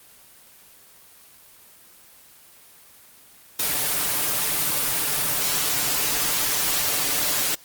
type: noise with comb filter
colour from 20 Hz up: white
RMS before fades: -23 dBFS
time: 3.59-7.55 s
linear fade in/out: 5 ms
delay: 6.8 ms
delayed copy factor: +0.75
effects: white hiss -50 dBFS RMS until 7.64 s + Opus 24 kbps